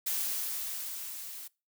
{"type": "noise with level ramp", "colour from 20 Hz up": "blue", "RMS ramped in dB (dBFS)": [-31, -44], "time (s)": [0.06, 1.48], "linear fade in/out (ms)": 10, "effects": ["noise-tail reverb RT60 0.3 s tail -24 dB re dry"]}